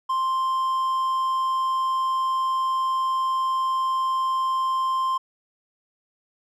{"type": "tone", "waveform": "triangle", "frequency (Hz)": 1050, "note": "C6", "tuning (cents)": 6, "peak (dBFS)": -19, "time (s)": [0.09, 5.18], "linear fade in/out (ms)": 10, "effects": []}